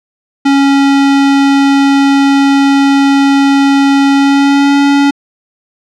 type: tone with pitch glide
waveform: square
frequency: 277.2 to 281.7 Hz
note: C#4 to C#4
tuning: 0 to +28 cents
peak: -6 dBFS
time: 0.45-5.11 s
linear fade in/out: 10 ms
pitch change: +28 cents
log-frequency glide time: 4.14-4.77 s
effects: low-pass 5000 Hz 12 dB/octave